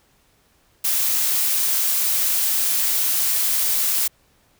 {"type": "noise", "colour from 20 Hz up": "blue", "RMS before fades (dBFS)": -20, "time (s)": [0.84, 4.08], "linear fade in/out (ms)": 10, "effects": ["pink hiss -60 dBFS RMS until 4.59 s"]}